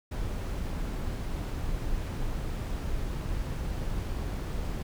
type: noise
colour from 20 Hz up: brown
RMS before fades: -32 dBFS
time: 0.11-4.83 s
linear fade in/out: 10 ms
effects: none